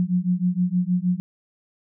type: beating tone pair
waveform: sine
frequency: 176.6 / 183 Hz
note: F3 / F#3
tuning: +20 / -19 cents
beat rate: 6.4 Hz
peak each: -22 dBFS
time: 0-1.2 s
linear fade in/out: 0 ms
effects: none